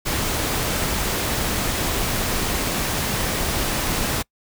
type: noise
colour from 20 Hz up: pink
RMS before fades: -23 dBFS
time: 0.05-4.23 s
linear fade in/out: 20 ms
effects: noise-tail reverb RT60 0.1 s tail -26 dB re dry